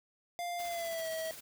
square tone with pitch glide, 698.5 to 644.2 Hz, F5 to E5, 0 to -40 cents, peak -36 dBFS, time 0.39-1.31 s, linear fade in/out 0 ms, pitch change -140 cents, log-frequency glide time 0.63-1.09 s
white noise with tremolo, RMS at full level -46 dBFS, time 0.58-1.41 s, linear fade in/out 20 ms, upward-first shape sine, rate 15 Hz, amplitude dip 40%
effects none

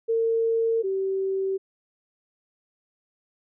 sine tone pair in turn, 454.8 / 385.1 Hz, A#4 / G4, -43 / -31 cents, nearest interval minor third, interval 288 cents, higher first, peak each -20 / -23 dBFS, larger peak first, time 0.08-0.83 / 0.83-1.58 s, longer neither, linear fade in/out 20 ms, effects none

